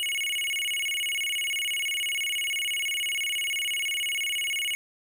square tone with vibrato, 2526 Hz, D#7, 26 cents sharp, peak -27 dBFS, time 0-4.75 s, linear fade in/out 0 ms, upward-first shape square, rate 17 Hz, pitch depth 240 cents each way, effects none

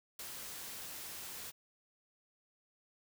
white noise with ADSR envelope, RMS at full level -44 dBFS, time 0.19-1.52 s, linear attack 4 ms, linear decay 39 ms, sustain -2 dB, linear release 27 ms, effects none

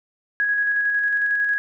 sine tone with tremolo, 1661.2 Hz, G#6, in tune, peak -17 dBFS, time 0.4-1.58 s, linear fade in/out 0 ms, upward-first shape square, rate 11 Hz, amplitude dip 25%, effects none

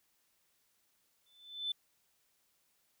sine tone with exponential growth, 3520 Hz, A7, in tune, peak -30 dBFS, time 1.26-1.72 s, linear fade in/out 5 ms, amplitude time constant 99 ms, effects tanh soft clip ceiling -27 dBFS + white hiss -75 dBFS RMS until 3 s

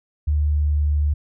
sine tone with pitch glide, 74.5 to 73.9 Hz, D2 to D2, +25 to +11 cents, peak -16 dBFS, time 0.27-1.14 s, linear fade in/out 10 ms, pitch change -14 cents, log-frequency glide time 0.39-0.87 s, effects none

